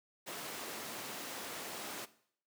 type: high-pass noise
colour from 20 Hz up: pink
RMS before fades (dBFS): -44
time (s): 0.26-2.06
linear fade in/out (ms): 20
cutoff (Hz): 290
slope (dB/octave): 12
effects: noise-tail reverb RT60 0.6 s tail -17 dB re dry